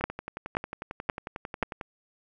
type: two click trains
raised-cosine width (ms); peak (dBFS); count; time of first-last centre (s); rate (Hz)
0.5; -9 / -20; 4 / 21; 0.04-1.627 / 0.01-1.812; 1.89 / 11.1
effects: none